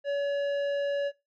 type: tone with tanh clipping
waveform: sine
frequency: 567 Hz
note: C#5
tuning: 39 cents sharp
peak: -28 dBFS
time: 0.04-1.12 s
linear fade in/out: 50 ms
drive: 11 dB
effects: noise-tail reverb RT60 0.2 s tail -18 dB re dry